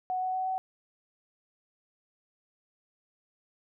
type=tone with pitch steps; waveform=sine; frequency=740 / 744.7 / 749.5 / 754.2 Hz; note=F#5 / F#5 / F#5 / F#5; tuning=0 / +11 / +22 / +33 cents; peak=-28 dBFS; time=0.1-0.58 s; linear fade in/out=0 ms; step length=120 ms; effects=none